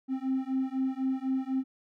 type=beating tone pair; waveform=triangle; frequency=261.6 / 265.6 Hz; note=C4 / C4; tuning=0 / +26 cents; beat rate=4 Hz; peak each=-28 dBFS; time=0.08-1.64 s; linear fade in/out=50 ms; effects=tanh soft clip ceiling -20 dBFS